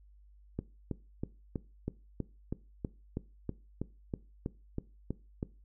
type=click train; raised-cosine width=3 ms; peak=-21 dBFS; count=16; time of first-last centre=0.59-5.429 s; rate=3.1 Hz; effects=noise-tail reverb RT60 0.3 s tail -19 dB re dry + added 50 Hz sine -56 dBFS peak until 5.64 s